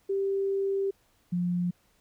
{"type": "tone pair in turn", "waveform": "sine", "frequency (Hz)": [392, 176.75], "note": ["G4", "F3"], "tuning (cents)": [0, 21], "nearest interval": "octave + major second", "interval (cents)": 1379, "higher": "first", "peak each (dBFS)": -25, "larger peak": "neither", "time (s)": [[0.09, 0.91], [1.32, 1.71]], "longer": "first", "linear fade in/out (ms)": 10, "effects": ["pink hiss -67 dBFS RMS until 2 s"]}